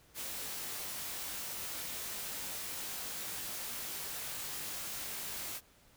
white noise with comb filter, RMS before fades -41 dBFS, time 0.14-5.61 s, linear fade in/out 50 ms, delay 20 ms, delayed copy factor +0.5, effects pink hiss -64 dBFS RMS until 5.96 s

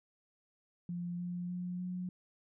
sine tone with pitch steps, 174.61 / 176.74 / 178.9 / 181.08 Hz, F3 / F3 / F3 / F#3, 0 / +21 / +42 / -37 cents, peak -36 dBFS, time 0.89-2.09 s, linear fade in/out 2 ms, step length 300 ms, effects none

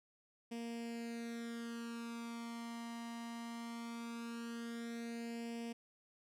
sawtooth tone with flanger, 233.1 Hz, A#3, in tune, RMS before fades -45 dBFS, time 0.51-5.73 s, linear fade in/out 10 ms, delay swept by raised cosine 0.37 to 1.01 ms, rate 0.19 Hz, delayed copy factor +0.8, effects low-pass 11000 Hz 12 dB/octave

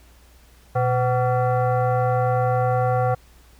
sine tone with frequency modulation, 121.1 Hz, B2, 34 cents flat, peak -17 dBFS, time 0.75-3.15 s, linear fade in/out 10 ms, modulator 629 Hz, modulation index 1.3, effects added 60 Hz sine -50 dBFS peak until 3.59 s + pink hiss -55 dBFS RMS until 3.59 s

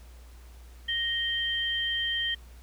sine tone pair together, 1864.7 / 3144 Hz, A#6 / G7, 0 / +4 cents, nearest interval major sixth, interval 904 cents, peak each -31 / -28 dBFS, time 0.88-2.35 s, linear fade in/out 10 ms, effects added 60 Hz sine -46 dBFS peak until 2.62 s + pink hiss -58 dBFS RMS until 2.62 s

